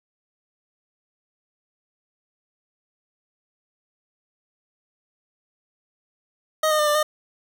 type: tone with pitch steps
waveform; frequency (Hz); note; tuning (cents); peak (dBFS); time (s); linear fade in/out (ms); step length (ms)
25% pulse; 625 / 613 / 601 / 593 / 610; D#5 / D#5 / D5 / D5 / D#5; +8 / -26 / +40 / +17 / -34; -14; 6.63-7.03; 5; 80
effects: 9-bit